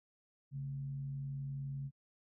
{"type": "tone with frequency modulation", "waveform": "sine", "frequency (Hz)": 138.59, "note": "C#3", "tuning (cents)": 0, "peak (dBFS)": -38, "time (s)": [0.51, 1.91], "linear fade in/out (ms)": 50, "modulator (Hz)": 80.3, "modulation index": 0.26, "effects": ["high-pass 60 Hz 12 dB/octave"]}